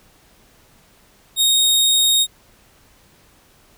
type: tone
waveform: sawtooth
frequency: 3729 Hz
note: A#7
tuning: in tune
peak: -10 dBFS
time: 1.36-2.27 s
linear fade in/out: 50 ms
effects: pink hiss -53 dBFS RMS until 3.77 s